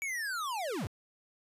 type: linear sweep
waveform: square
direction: down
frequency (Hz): 2300 to 61.74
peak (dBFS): -34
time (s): 0.02-0.87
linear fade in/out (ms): 0
effects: resampled to 32000 Hz